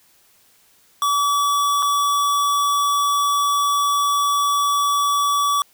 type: tone with dropouts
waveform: square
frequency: 1145 Hz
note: D6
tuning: 44 cents flat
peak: -17 dBFS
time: 1.02-5.62 s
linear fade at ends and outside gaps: 1 ms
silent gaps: 1.824-1.827 s
effects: white hiss -56 dBFS RMS until 5.73 s